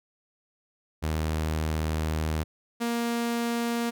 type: tone pair in turn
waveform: sawtooth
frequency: 78.4 / 234.9 Hz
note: D#2 / A#3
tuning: +14 / +13 cents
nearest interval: octave + perfect fifth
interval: 1899 cents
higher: second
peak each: -22 dBFS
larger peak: neither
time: 1.02-2.44 / 2.8-3.91 s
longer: first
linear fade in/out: 20 ms
effects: none